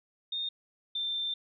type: tone pair in turn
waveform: sine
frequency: 3663 / 3573 Hz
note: A#7 / A7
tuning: -31 / +26 cents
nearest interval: unison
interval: 43 cents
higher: first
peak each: -31 / -30 dBFS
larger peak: second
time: 0.32-0.49 / 0.95-1.34 s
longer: second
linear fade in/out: 5 ms
effects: none